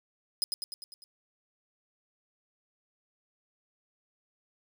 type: tone with echo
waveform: sawtooth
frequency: 5040 Hz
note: D#8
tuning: 21 cents sharp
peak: -23 dBFS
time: 0.42-0.44 s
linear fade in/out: 0 ms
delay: 100 ms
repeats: 6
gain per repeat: -4 dB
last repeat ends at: 1.04 s
effects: none